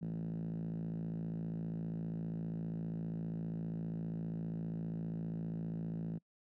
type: tone with band-pass filter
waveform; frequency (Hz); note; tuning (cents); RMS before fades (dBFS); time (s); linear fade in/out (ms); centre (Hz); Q
5% pulse; 55; A1; 0; -40; 0.01-6.19; 20; 180; 6.9
effects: noise-tail reverb RT60 0.1 s tail -26 dB re dry